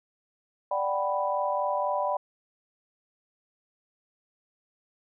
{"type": "chord", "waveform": "sine", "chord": "G major seventh", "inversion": "second", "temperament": "equal", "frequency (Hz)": [587.3, 740, 784, 987.8], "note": ["D5", "F#5", "G5", "B5"], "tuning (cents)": [0, 0, 0, 0], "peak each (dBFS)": [-29, -34, -32, -29], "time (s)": [0.71, 2.17], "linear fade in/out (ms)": 5, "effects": []}